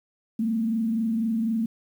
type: tone with frequency modulation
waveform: sine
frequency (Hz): 224.7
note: A3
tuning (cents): +37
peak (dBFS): -22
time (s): 0.39-1.66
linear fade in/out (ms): 5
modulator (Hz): 24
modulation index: 0.47
effects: 9-bit